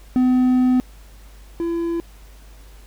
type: tone pair in turn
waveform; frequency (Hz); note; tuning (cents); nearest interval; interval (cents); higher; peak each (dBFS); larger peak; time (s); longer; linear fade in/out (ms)
triangle; 253.3 / 337.3; B3 / E4; +44 / +40; perfect fourth; 496; second; -11 / -18; first; 0.16-0.8 / 1.6-2; first; 0
effects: added 50 Hz sine -41 dBFS peak until 2.86 s + pink hiss -51 dBFS RMS until 2.86 s